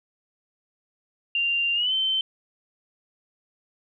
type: tone with pitch glide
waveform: sine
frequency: 2783 to 3088 Hz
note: F7 to G7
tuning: -7 to -27 cents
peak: -21 dBFS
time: 1.35-2.21 s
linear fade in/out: 2 ms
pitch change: +180 cents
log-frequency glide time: 1.74-1.93 s
effects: none